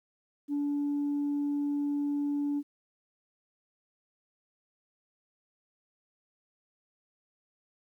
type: tone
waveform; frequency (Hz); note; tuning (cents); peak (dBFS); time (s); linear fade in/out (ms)
sine; 288.2; D4; -33; -26; 0.48-2.63; 50
effects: tanh soft clip ceiling -25 dBFS + 11-bit